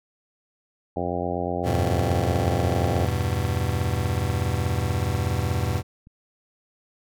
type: harmonic tone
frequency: 88.2 Hz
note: F2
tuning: 18 cents sharp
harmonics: 1 / 2 / 3 / 4 / 5 / 6 / 7 / 8 / 9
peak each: -33 / -33 / -33 / -33 / -33 / -33 / -33 / -33 / -33 dBFS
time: 0.96-3.06 s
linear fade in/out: 5 ms
type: chord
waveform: 40% pulse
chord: E minor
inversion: none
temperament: just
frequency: 82.41 / 98.89 / 123.61 Hz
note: E2 / G2 / B2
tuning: 0 / +16 / +2 cents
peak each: -26 dBFS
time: 1.63-5.83 s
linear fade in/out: 50 ms
type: clicks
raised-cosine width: 5 ms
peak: -36 dBFS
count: 2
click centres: 5.181 / 6.071 s
effects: none